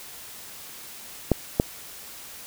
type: clicks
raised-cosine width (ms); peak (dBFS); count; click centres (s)
2; -4; 2; 1.317 / 1.599
effects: white hiss -42 dBFS RMS until 2.46 s